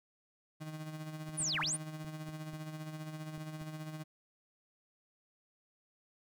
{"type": "tone with tremolo", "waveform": "35% pulse", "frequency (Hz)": 155.56, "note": "D#3", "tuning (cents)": 0, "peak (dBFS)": -38, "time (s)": [0.6, 4.04], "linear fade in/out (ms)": 20, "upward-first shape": "sine", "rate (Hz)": 15, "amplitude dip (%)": 50}
{"type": "clicks", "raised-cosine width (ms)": 3, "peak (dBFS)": -39, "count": 9, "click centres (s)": [1.291, 1.405, 1.548, 1.64, 2.046, 2.289, 2.534, 3.379, 3.614]}
{"type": "linear two-way sweep", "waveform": "sine", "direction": "down then up", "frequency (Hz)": [10170, 803, 10170], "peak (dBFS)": -32, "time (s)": [1.37, 1.77], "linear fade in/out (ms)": 20, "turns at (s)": 1.6}
{"effects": []}